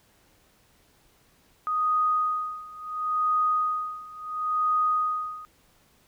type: tone with tremolo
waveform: sine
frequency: 1244.5 Hz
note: D#6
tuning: in tune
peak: -20 dBFS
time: 1.67-5.45 s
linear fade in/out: 0 ms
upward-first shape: sine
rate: 0.72 Hz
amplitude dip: 90%
effects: pink hiss -62 dBFS RMS until 6.07 s